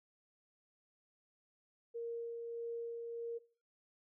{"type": "tone with tremolo", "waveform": "sine", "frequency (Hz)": 466.2, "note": "A#4", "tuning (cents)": 0, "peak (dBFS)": -38, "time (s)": [1.94, 3.39], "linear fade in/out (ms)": 20, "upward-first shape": "sine", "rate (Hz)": 1.6, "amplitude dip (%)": 30, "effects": ["noise-tail reverb RT60 0.4 s tail -19 dB re dry"]}